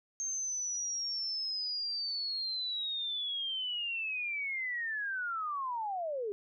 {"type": "linear sweep", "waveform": "sine", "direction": "down", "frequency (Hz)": [6390, 392], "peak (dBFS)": -33, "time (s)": [0.2, 6.32], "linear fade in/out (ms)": 0, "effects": []}